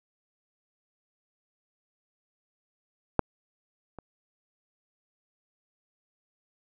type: clicks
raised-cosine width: 1 ms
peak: -6 / -27 dBFS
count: 2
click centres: 3.193 / 3.987 s
effects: none